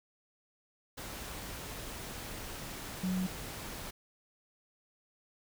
sine tone in noise, 185 Hz, F#3, in tune, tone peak -30 dBFS, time 3.03-3.27 s, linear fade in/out 10 ms, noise pink, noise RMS -43 dBFS, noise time 0.97-3.91 s, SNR +10 dB, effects none

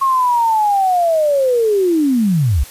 sine linear sweep, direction down, 1090 to 55.4 Hz, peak -11 dBFS, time 0.01-2.64 s, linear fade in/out 10 ms, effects white hiss -37 dBFS RMS until 2.7 s + resampled to 32000 Hz

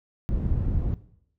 white low-pass noise, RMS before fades -25 dBFS, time 0.29-0.94 s, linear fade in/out 0 ms, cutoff 100 Hz, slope 12 dB/octave, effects noise-tail reverb RT60 0.7 s tail -17 dB re dry

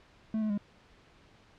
triangle tone with pitch steps, 219.1 / 215 / 204.4 Hz, A3 / A3 / G#3, -7 / -40 / -27 cents, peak -26 dBFS, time 0.34-0.577 s, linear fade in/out 2 ms, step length 79 ms, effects pink hiss -60 dBFS RMS until 1.58 s + low-pass 4000 Hz 12 dB/octave

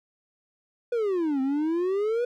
triangle exponential two-way sweep, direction down then up, 493.9 to 260.3 to 493.9 Hz, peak -21 dBFS, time 0.92-2.25 s, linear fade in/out 5 ms, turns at 1.41 s, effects none

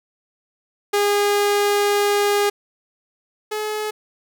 sawtooth tone pair in turn, 408.8 / 426.2 Hz, G#4 / G#4, -27 / +45 cents, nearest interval minor second, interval 72 cents, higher second, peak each -12 / -19 dBFS, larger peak first, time 0.93-2.5 / 3.51-3.91 s, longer first, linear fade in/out 10 ms, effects none

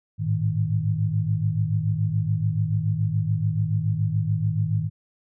sine tone cluster, 103.7 / 110.7 / 156.6 Hz, G#2 / A2 / D#3, -2 / +11 / +11 cents, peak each -25 dBFS, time 0.18-4.9 s, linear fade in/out 50 ms, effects none

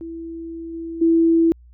sine tone with level steps, 330.5 Hz, E4, 5 cents sharp, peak -29 / -27 / -12 dBFS, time 0.01-1.52 s, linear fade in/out 0 ms, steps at 0.73 / 1.01 s, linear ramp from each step 10 ms, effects added 60 Hz sine -44 dBFS peak until 1.73 s

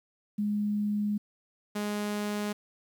sine / sawtooth tone pair in turn, 207.7 / 207.7 Hz, G#3 / G#3, 0 / 0 cents, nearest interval unison, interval 0 cents, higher neither, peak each -26 dBFS, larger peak neither, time 0.38-1.18 / 1.75-2.53 s, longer first, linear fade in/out 10 ms, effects 10-bit

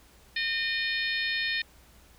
harmonic tone with a mistuned harmonic, 610 Hz, D#5, 34 cents flat, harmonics 3 / 4 / 5 / 6 / 7 / 8, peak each -30 / -33 / -39 / -34 / -36 / -43 dBFS, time 0.36-1.62 s, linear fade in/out 5 ms, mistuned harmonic 8, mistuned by +78 cents, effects added 60 Hz sine -58 dBFS peak until 2.18 s + pink hiss -58 dBFS RMS until 2.18 s

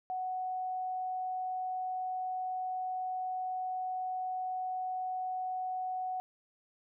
sine tone, 742 Hz, F#5, 5 cents sharp, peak -33 dBFS, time 0.1-6.2 s, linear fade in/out 0 ms, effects none

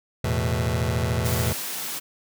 sawtooth chord, E suspended fourth, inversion none, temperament just, 82.41 / 109.88 / 123.61 Hz, E2 / A2 / B2, 0 / -2 / +2 cents, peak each -22 dBFS, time 0.24-1.53 s, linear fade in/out 5 ms
white high-pass noise, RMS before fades -31 dBFS, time 1.24-2 s, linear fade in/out 20 ms, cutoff 140 Hz, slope 96 dB/octave
effects none

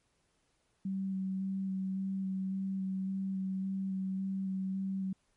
sine tone with vibrato, 191.3 Hz, G3, 42 cents flat, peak -32 dBFS, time 0.85-5.13 s, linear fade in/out 5 ms, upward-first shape square, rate 1.8 Hz, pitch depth 11 cents each way, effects pink hiss -75 dBFS RMS until 5.36 s + MP3 48 kbps

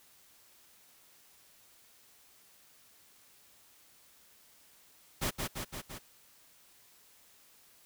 pink noise with echo, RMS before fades -32 dBFS, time 5.21-5.31 s, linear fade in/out 20 ms, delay 170 ms, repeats 4, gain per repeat -3 dB, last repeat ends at 5.99 s, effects white hiss -62 dBFS RMS until 7.85 s

